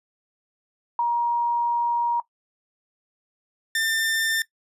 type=tone pair in turn; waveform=sine / sawtooth; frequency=947 / 1793.9 Hz; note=A#5 / A6; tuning=+27 / +33 cents; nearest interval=major seventh; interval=1106 cents; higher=second; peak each=-19 / -18 dBFS; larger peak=second; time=0.99-2.2 / 3.75-4.42 s; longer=first; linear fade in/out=2 ms; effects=noise-tail reverb RT60 0.1 s tail -18 dB re dry + resampled to 32000 Hz